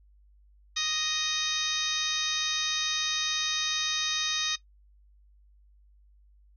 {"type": "harmonic tone", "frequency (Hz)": 622.3, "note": "D#5", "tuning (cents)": 0, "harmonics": [2, 3, 4, 5, 6, 7, 8, 9, 10], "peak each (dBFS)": [-40, -38, -37, -39, -29, -41, -36, -40, -36], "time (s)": [0.76, 4.56], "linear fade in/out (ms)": 10, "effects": ["noise-tail reverb RT60 0.1 s tail -17 dB re dry", "added 50 Hz sine -56 dBFS peak until 6.56 s"]}